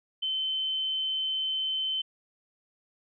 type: tone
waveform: sine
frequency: 3072 Hz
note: G7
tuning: 36 cents flat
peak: -27 dBFS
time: 0.22-2.02 s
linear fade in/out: 10 ms
effects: none